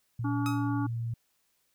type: tone with pitch glide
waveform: sine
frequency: 117.4 to 116.19 Hz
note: A#2 to A#2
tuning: +13 to -5 cents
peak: -30 dBFS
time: 0.19-1.14 s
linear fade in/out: 5 ms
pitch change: -18 cents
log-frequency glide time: 0.4-0.57 s
type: harmonic tone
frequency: 285.1 Hz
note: C#4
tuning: 49 cents sharp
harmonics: 1 / 3 / 4 / 5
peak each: -29 / -39 / -41 / -43 dBFS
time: 0.24-0.87 s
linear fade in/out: 10 ms
type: tone with exponential decay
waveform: sawtooth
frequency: 1268 Hz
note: D#6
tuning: 32 cents sharp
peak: -28 dBFS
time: 0.46-0.71 s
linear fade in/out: 0 ms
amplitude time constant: 53 ms
effects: white hiss -73 dBFS RMS until 1.74 s